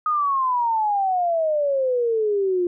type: exponential sweep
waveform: sine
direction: down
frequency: 1255 to 347.7 Hz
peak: -18 dBFS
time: 0.06-2.67 s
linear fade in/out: 2 ms
effects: none